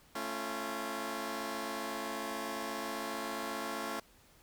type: chord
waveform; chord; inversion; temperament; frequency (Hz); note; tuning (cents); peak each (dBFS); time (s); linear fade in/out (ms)
10% pulse; A augmented; none; just; 220 / 275 / 343.8; A3 / C#4 / E#4; 0 / -14 / -27; -33; 0.15-4; 5
effects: pink hiss -63 dBFS RMS until 4.42 s